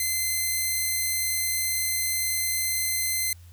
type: tone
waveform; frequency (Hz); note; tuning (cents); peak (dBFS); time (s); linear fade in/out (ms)
5% pulse; 2063; C7; -25; -14; 0-3.33; 2
effects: added 86 Hz sine -45 dBFS peak until 3.52 s + white hiss -59 dBFS RMS until 3.52 s